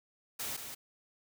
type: noise with echo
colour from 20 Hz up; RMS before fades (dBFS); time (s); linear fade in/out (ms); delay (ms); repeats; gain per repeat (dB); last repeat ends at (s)
white; -38; 0.39-0.57; 10; 180; 1; -6; 0.75
effects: none